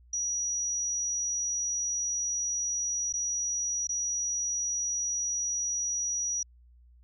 sine tone with dropouts, 5810 Hz, F#8, 32 cents flat, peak -28 dBFS, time 0.13-6.43 s, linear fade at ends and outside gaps 5 ms, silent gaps 3.126-3.137 / 3.872-3.891 s, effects added 60 Hz sine -54 dBFS peak until 7.03 s

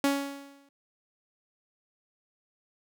sawtooth tone with exponential decay, 279.3 Hz, C#4, 13 cents sharp, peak -17 dBFS, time 0.04-0.69 s, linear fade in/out 2 ms, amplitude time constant 140 ms, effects none

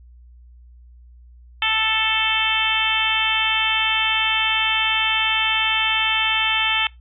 harmonic tone with a mistuned harmonic, 440 Hz, A4, in tune, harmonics 2 / 3 / 4 / 5 / 6 / 7 / 8, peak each -27 / -27 / -27 / -25 / -23 / -22 / -28 dBFS, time 1.62-6.87 s, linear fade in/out 2 ms, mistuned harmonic 7, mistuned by +16 cents, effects noise-tail reverb RT60 0.2 s tail -23 dB re dry + added 60 Hz sine -43 dBFS peak until 7 s

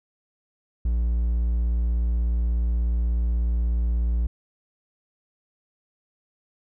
triangle tone, 58.27 Hz, A#1, in tune, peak -18 dBFS, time 0.85-4.27 s, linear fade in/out 5 ms, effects none

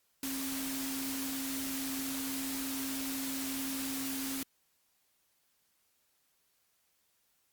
sine tone in noise, 268.9 Hz, C4, 47 cents sharp, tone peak -37 dBFS, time 0.23-4.43 s, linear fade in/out 2 ms, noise white, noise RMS -39 dBFS, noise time 0.23-4.43 s, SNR -1 dB, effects white hiss -74 dBFS RMS until 7.52 s + Opus 48 kbps

